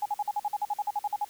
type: tone bursts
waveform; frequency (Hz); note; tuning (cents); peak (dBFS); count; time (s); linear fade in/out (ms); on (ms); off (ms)
sine; 830; G#5; -1; -25; 15; 0.02-1.247; 5; 37; 48
effects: white hiss -53 dBFS RMS until 1.29 s